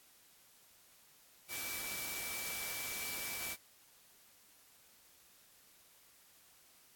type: tone in noise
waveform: sine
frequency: 2313 Hz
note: D7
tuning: 27 cents flat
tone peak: -45 dBFS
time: 1.48-3.57 s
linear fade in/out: 50 ms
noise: white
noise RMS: -42 dBFS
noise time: 1.48-3.57 s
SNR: -6 dB
effects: white hiss -64 dBFS RMS until 6.95 s + AAC 64 kbps